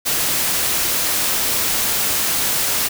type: noise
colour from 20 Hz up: white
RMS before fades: -19 dBFS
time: 0.05-2.89 s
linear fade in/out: 20 ms
effects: none